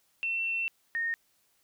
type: tone pair in turn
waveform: sine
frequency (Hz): 2698 / 1843.3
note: E7 / A#6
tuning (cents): +40 / -20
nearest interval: perfect fifth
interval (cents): 660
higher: first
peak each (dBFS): -28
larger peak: neither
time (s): 0.23-0.68 / 0.95-1.14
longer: first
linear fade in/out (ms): 0
effects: white hiss -70 dBFS RMS until 1.63 s